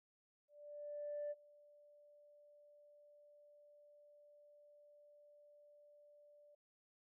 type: tone with ADSR envelope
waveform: sine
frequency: 587.3 Hz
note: D5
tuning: in tune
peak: -39 dBFS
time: 0.48-6.55 s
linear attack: 830 ms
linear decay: 35 ms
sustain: -24 dB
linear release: 6 ms
effects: tanh soft clip ceiling -37 dBFS